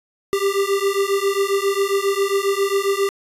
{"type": "beating tone pair", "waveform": "square", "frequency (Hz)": [392, 399.4], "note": ["G4", "G4"], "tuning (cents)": [0, 32], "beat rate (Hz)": 7.4, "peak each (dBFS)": -21, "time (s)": [0.33, 3.09], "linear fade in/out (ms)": 0, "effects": ["resampled to 32000 Hz"]}